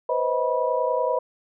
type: tone cluster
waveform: sine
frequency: 495.6 / 526 / 631 / 976 Hz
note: B4 / C5 / D#5 / B5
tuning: +6 / +9 / +24 / -21 cents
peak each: -26 dBFS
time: 0.09-1.19 s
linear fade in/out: 5 ms
effects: none